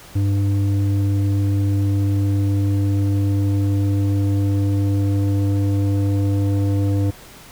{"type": "tone with low-pass filter sweep", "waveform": "square", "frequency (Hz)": 99.6, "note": "G2", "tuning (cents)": 28, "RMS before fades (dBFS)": -18, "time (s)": [0.15, 7.11], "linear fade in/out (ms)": 10, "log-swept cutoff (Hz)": [250, 410], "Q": 1.4, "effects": ["pink hiss -42 dBFS RMS until 7.51 s"]}